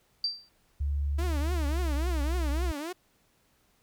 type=tone with exponential decay; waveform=sine; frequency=4682 Hz; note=D8; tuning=6 cents flat; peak=-23 dBFS; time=0.24-0.49 s; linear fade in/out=2 ms; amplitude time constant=54 ms
type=tone with pitch glide; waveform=sine; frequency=71.4 to 63.61 Hz; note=D2 to C2; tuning=-48 to -48 cents; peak=-26 dBFS; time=0.8-2.72 s; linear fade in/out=10 ms; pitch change=-200 cents; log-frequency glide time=1.5-2.06 s
type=tone with vibrato; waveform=sawtooth; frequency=320.7 Hz; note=E4; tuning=48 cents flat; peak=-30 dBFS; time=1.18-2.93 s; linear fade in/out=10 ms; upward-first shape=triangle; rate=3.6 Hz; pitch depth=250 cents each way
effects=pink hiss -68 dBFS RMS until 3.82 s